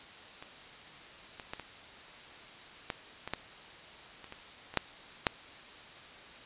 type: clicks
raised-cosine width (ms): 0.3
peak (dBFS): -29 / -26 / -21 / -25 / -17 / -22 / -16 / -30 / -27 / -28 / -9 / -8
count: 12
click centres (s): 0.425 / 1.398 / 1.535 / 1.597 / 2.902 / 3.276 / 3.336 / 4.243 / 4.324 / 4.74 / 4.773 / 5.268
effects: white hiss -50 dBFS RMS until 6.45 s + resampled to 8000 Hz